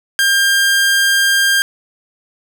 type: tone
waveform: sawtooth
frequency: 1600 Hz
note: G6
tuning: 35 cents sharp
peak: -7 dBFS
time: 0.19-1.62 s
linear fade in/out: 0 ms
effects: none